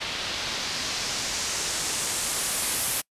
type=noise with low-pass filter sweep; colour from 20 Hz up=white; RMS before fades=-29 dBFS; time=0-3.02 s; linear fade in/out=20 ms; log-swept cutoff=3700 to 12000 Hz; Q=1.4; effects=noise-tail reverb RT60 0.1 s tail -26 dB re dry + resampled to 32000 Hz